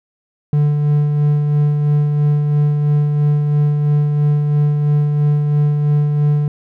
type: tone with tremolo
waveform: triangle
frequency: 147.4 Hz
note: D3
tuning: 7 cents sharp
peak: -8 dBFS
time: 0.53-6.48 s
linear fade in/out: 2 ms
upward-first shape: sine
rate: 3 Hz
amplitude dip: 35%
effects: none